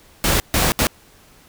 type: noise bursts at uneven times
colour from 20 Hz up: pink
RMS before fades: -17 dBFS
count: 3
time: 0.24-0.4 / 0.54-0.72 / 0.79-0.87 s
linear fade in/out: 0 ms
effects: pink hiss -50 dBFS RMS until 1.48 s